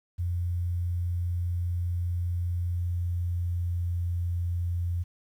sine tone with pitch glide, 87.5 to 86.9 Hz, F2 to F2, +4 to -8 cents, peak -26 dBFS, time 0.18-5.04 s, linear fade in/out 20 ms, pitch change -12 cents, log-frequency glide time 2.74-4.08 s, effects 10-bit

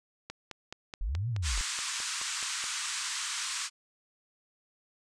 click train, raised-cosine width 0.2 ms, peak -22 dBFS, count 12, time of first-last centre 0.3-2.64 s, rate 4.7 Hz
sine linear two-way sweep, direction up then down, 34.65 to 125.1 to 34.65 Hz, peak -29 dBFS, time 1.01-1.61 s, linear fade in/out 0 ms, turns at 1.29 s
white band-pass noise, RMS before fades -35 dBFS, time 1.42-3.7 s, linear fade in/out 50 ms, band 1000 to 8600 Hz, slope 48 dB/octave
effects none

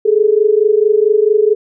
sine tone pair together, 412.6 / 437.1 Hz, G#4 / A4, -11 / -11 cents, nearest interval minor second, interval 100 cents, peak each -11 dBFS, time 0.05-1.55 s, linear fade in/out 10 ms, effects none

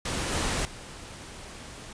pink noise with level steps, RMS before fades -30 / -28 / -43 dBFS, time 0.05-1.93 s, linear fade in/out 5 ms, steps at 0.32 / 0.65 s, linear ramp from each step 2 ms, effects resampled to 22050 Hz

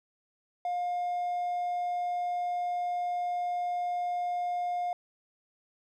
triangle tone, 710 Hz, F5, 28 cents sharp, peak -26 dBFS, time 0.65-4.93 s, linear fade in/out 2 ms, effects tanh soft clip ceiling -23 dBFS

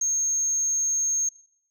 sine tone, 6450 Hz, G8, 48 cents sharp, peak -20 dBFS, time 0.01-1.29 s, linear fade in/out 5 ms, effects noise-tail reverb RT60 0.6 s tail -21 dB re dry + tanh soft clip ceiling -20 dBFS

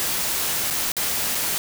white noise with dropouts, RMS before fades -24 dBFS, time 0-1.58 s, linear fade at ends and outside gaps 0 ms, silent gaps 0.702-0.708 / 0.919-0.967 / 1.348-1.352 s, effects none

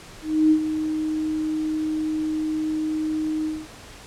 sine tone with ADSR envelope, 311.2 Hz, D#4, in tune, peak -12 dBFS, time 0.22-3.68 s, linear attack 290 ms, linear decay 80 ms, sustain -10 dB, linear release 230 ms, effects pink hiss -43 dBFS RMS until 4.06 s + low-pass 9000 Hz 12 dB/octave

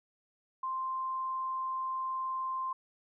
sine tone, 1046.5 Hz, C6, in tune, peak -32 dBFS, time 0.63-2.73 s, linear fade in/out 5 ms, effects none

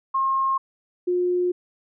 sine tone pair in turn, 1072 / 357.7 Hz, C6 / F4, +42 / +41 cents, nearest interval octave + perfect fifth, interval 1901 cents, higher first, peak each -19 dBFS, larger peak neither, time 0.14-0.58 / 1.07-1.52 s, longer second, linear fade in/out 10 ms, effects none

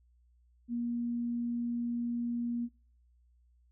sine tone, 237.7 Hz, A#3, 34 cents sharp, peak -31 dBFS, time 0.68-2.69 s, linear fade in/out 50 ms, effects noise-tail reverb RT60 0.5 s tail -24 dB re dry + added 60 Hz sine -63 dBFS peak until 3.71 s

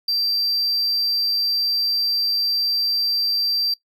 triangle tone, 4699 Hz, D8, in tune, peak -17 dBFS, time 0.08-3.74 s, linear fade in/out 5 ms, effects noise-tail reverb RT60 0.1 s tail -19 dB re dry

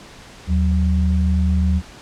sine tone pair together, 77.25 / 185 Hz, D#2 / F#3, -12 / 0 cents, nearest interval octave + minor third, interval 1512 cents, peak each -15 / -20 dBFS, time 0.47-1.82 s, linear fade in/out 50 ms, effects pink hiss -41 dBFS RMS until 2.01 s + low-pass 7000 Hz 12 dB/octave

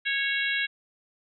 harmonic tone, 551 Hz, C#5, 11 cents flat, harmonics 3 / 4 / 5 / 6 / 7, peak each -28 / -30 / -32 / -34 / -35 dBFS, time 0.05-0.67 s, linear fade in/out 20 ms, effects none

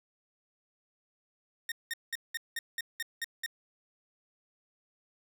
sawtooth tone bursts, 1842 Hz, A#6, 21 cents flat, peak -29 dBFS, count 9, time 1.69-3.462 s, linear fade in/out 2 ms, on 28 ms, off 190 ms, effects none

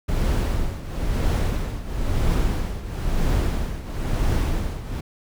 brown noise with tremolo, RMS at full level -19 dBFS, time 0.08-5.01 s, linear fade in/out 10 ms, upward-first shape triangle, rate 1 Hz, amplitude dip 80%, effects none

